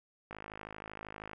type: click train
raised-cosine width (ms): 0.5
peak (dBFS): -28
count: 55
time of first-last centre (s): 0.31-1.333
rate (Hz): 52.8
effects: none